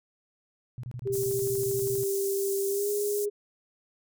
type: tone bursts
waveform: sine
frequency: 123.47 Hz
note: B2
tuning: in tune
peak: -34 dBFS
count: 16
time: 0.78-2.034 s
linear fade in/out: 0 ms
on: 54 ms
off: 26 ms
type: tone with pitch glide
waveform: sine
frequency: 393.6 to 412 Hz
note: G4 to G#4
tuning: +7 to -14 cents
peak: -26 dBFS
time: 1.05-3.3 s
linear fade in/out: 20 ms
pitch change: +79 cents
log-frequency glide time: 2.67-2.9 s
type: high-pass noise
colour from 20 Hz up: pink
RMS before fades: -36 dBFS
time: 1.12-3.26 s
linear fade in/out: 20 ms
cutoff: 6800 Hz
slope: 24 dB/octave
effects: none